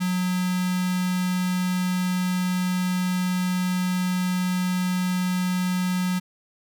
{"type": "tone with notch filter", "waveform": "square", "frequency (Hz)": 182.1, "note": "F#3", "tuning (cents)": -27, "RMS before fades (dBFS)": -24, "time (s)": [0, 6.2], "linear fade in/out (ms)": 20, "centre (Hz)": 510, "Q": 0.75, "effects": []}